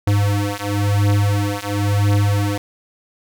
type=beating tone pair; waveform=square; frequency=101.4 / 102.37 Hz; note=G#2 / G#2; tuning=-41 / -24 cents; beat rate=0.97 Hz; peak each=-19 / -19 dBFS; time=0.07-2.58 s; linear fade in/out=5 ms; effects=none